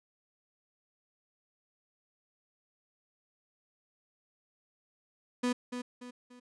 35% pulse tone with echo, 246.9 Hz, B3, in tune, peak -26 dBFS, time 5.43-5.53 s, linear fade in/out 10 ms, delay 290 ms, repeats 3, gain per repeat -8 dB, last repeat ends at 6.4 s, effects resampled to 22050 Hz

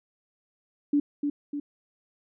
sine tone with echo, 289.5 Hz, D4, 25 cents flat, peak -19 dBFS, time 0.93-1 s, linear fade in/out 5 ms, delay 300 ms, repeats 2, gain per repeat -5 dB, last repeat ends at 1.6 s, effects none

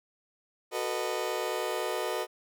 30% pulse chord, B dominant seventh, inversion second, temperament just, 370.4 / 444.5 / 493.9 / 617.4 Hz, F#4 / A4 / B4 / D#5, +2 / +18 / 0 / -14 cents, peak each -33 dBFS, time 0.71-2.27 s, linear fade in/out 50 ms, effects none

